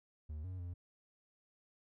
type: tone with pitch steps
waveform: triangle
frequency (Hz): 76.4 / 92.4 / 87.9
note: D#2 / F#2 / F2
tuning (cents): -31 / -2 / +12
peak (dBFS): -39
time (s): 0.29-0.74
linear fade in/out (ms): 10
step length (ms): 150
effects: none